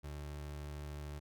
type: tone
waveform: 30% pulse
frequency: 73.42 Hz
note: D2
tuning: in tune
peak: -40 dBFS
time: 0.03-1.2 s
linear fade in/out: 20 ms
effects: none